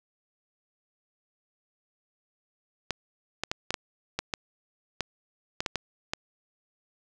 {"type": "clicks", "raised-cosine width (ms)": 0.2, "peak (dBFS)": -11, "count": 12, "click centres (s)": [2.907, 3.436, 3.515, 3.706, 3.742, 4.19, 4.338, 5.007, 5.605, 5.662, 5.757, 6.135], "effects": []}